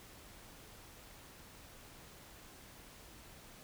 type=silence; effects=pink hiss -56 dBFS RMS until 3.63 s